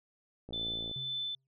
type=click train; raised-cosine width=2 ms; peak=-32 dBFS; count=25; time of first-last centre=0.49-0.913 s; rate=56.7 Hz
type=tone with tremolo; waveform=sine; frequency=3520 Hz; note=A7; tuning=in tune; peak=-33 dBFS; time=0.53-1.35 s; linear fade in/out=2 ms; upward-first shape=sine; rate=1.9 Hz; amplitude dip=40%
type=tone with exponential decay; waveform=triangle; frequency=133.3 Hz; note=C3; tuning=33 cents sharp; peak=-38 dBFS; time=0.96-1.47 s; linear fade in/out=2 ms; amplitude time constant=110 ms
effects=none